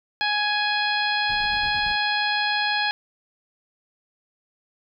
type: harmonic tone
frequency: 834 Hz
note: G#5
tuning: 7 cents sharp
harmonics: 1 / 2 / 3 / 4 / 5 / 6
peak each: -26 / -25 / -29 / -29 / -29 / -36 dBFS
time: 0.21-2.91 s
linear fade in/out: 0 ms
type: noise with tremolo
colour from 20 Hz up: brown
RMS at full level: -38 dBFS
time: 1.29-1.96 s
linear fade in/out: 5 ms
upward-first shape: square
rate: 8.8 Hz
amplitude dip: 50%
effects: none